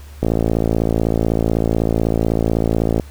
click train, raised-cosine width 2 ms, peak -3 dBFS, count 156, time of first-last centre 0.23-2.998 s, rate 56 Hz, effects added 72 Hz sine -34 dBFS peak until 3.1 s + pink hiss -46 dBFS RMS until 3.1 s

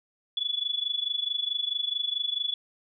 sine tone with amplitude modulation, 3424 Hz, A7, 48 cents flat, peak -23 dBFS, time 0.37-2.54 s, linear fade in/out 2 ms, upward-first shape sine, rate 24.6 Hz, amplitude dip 85%, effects none

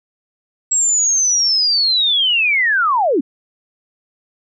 sine linear sweep, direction down, 7700 to 235.1 Hz, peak -12 dBFS, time 0.71-3.21 s, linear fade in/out 10 ms, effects none

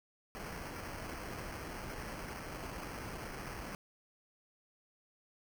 pink noise with sample-and-hold, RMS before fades -44 dBFS, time 0.35-3.75 s, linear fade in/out 0 ms, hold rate 3675 Hz, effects none

